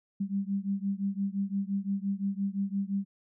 sine beating tone pair, 195.1 / 200.9 Hz, G3 / G3, -8 / +43 cents, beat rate 5.8 Hz, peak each -31 / -32 dBFS, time 0.2-3.05 s, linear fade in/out 10 ms, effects none

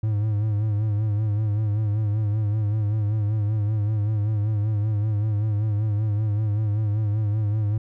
triangle tone with vibrato, 105.9 Hz, G#2, 34 cents sharp, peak -18 dBFS, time 0.03-7.78 s, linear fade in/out 5 ms, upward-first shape sine, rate 5.2 Hz, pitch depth 63 cents each way, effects none

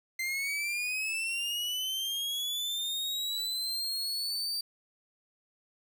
40% pulse linear sweep, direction up, 2073 to 4663 Hz, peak -30 dBFS, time 0.19-4.61 s, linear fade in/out 5 ms, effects 10-bit

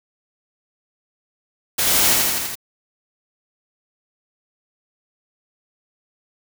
white noise with echo, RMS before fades -19 dBFS, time 1.78-2.14 s, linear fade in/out 10 ms, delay 83 ms, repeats 5, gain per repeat -2 dB, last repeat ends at 2.555 s, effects none

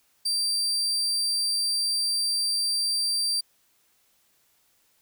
35% pulse tone, 4699 Hz, D8, in tune, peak -22 dBFS, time 0.25-3.41 s, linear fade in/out 10 ms, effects white hiss -66 dBFS RMS until 5.01 s

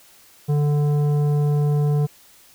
triangle tone with tanh clipping, 146.83 Hz, D3, in tune, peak -18 dBFS, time 0.48-2.07 s, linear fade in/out 20 ms, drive 15 dB, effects white hiss -51 dBFS RMS until 2.54 s

